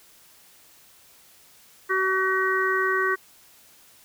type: harmonic tone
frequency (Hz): 378.7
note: F#4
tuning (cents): +40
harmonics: 1 / 3 / 4 / 5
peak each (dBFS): -26 / -26 / -26 / -26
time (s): 1.89-3.16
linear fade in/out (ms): 20
effects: white hiss -54 dBFS RMS until 4.04 s